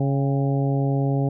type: harmonic tone with a mistuned harmonic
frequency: 138.4 Hz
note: C#3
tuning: 2 cents flat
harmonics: 1 / 2 / 3 / 4 / 5 / 6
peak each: -20 / -26 / -30 / -32 / -34 / -36 dBFS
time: 0-1.29 s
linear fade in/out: 5 ms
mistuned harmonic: 6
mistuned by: -58 cents
effects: none